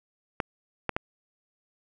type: clicks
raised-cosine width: 0.5 ms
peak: -11 dBFS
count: 3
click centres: 0.402 / 0.893 / 0.965 s
effects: none